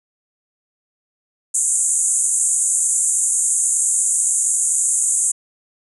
pink band-pass noise, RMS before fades -18 dBFS, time 1.54-5.32 s, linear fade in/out 10 ms, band 6800 to 10000 Hz, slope 96 dB/octave, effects none

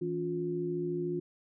sine tone cluster, 162.9 / 279.9 / 353.7 Hz, E3 / C#4 / F4, -20 / +17 / +22 cents, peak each -37 / -40 / -32 dBFS, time 0.01-1.2 s, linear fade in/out 10 ms, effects none

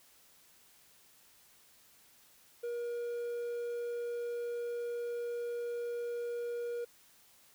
triangle tone, 476.2 Hz, A#4, 37 cents sharp, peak -33 dBFS, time 2.63-6.85 s, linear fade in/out 10 ms, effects white hiss -63 dBFS RMS until 7.54 s

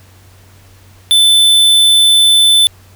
square tone, 3520 Hz, A7, in tune, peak -6 dBFS, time 1.11-2.67 s, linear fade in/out 0 ms, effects added 94 Hz sine -41 dBFS peak until 2.95 s + pink hiss -46 dBFS RMS until 2.95 s

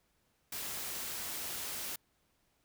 white noise, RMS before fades -40 dBFS, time 0.52-1.96 s, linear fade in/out 5 ms, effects pink hiss -75 dBFS RMS until 2.64 s

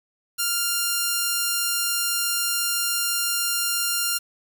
5% pulse tone, 1396.9 Hz, F6, in tune, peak -10 dBFS, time 0.38-4.19 s, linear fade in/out 20 ms, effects 8-bit

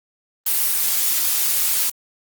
blue noise, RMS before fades -19 dBFS, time 0.46-1.9 s, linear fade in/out 5 ms, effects Opus 24 kbps

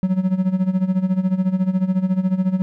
triangle tone with tremolo, 186.5 Hz, F#3, 14 cents sharp, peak -11 dBFS, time 0.03-2.62 s, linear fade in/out 0 ms, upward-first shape sine, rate 14 Hz, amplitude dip 80%, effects none

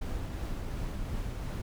brown noise with tremolo, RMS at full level -34 dBFS, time 0.01-1.62 s, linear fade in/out 10 ms, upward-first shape triangle, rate 2.8 Hz, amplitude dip 25%, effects none

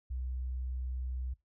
sine tone, 63.3 Hz, B1, 43 cents sharp, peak -34 dBFS, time 0.1-1.34 s, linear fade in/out 10 ms, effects noise-tail reverb RT60 0.2 s tail -22 dB re dry

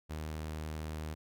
sawtooth tone, 77.7 Hz, D#2, 2 cents flat, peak -34 dBFS, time 0.09-1.15 s, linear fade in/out 20 ms, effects none

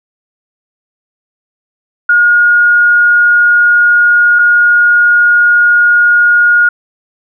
sine tone pair in turn, 1433 / 1433 Hz, F6 / F6, +44 / +44 cents, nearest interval unison, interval 0 cents, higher neither, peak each -4 dBFS, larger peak neither, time 2.09-4.39 / 4.39-6.69 s, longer neither, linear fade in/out 5 ms, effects none

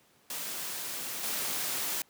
white noise with level steps, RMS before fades -37 / -33 dBFS, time 0.3-2.02 s, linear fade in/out 2 ms, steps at 1.23 s, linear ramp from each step 5 ms, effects pink hiss -64 dBFS RMS until 2.09 s + high-pass 150 Hz 12 dB/octave

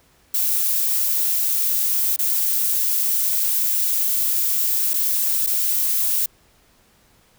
violet noise with dropouts, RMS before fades -20 dBFS, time 0.34-6.26 s, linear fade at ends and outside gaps 5 ms, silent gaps 2.163-2.189 / 4.935-4.939 / 5.465-5.47 s, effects pink hiss -57 dBFS RMS until 7.38 s

